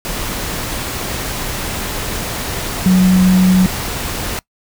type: tone in noise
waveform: sine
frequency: 185 Hz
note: F#3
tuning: in tune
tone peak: -7 dBFS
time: 2.86-3.66 s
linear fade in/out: 0 ms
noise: pink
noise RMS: -22 dBFS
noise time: 0.05-4.39 s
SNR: +12 dB
effects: noise-tail reverb RT60 0.1 s tail -23 dB re dry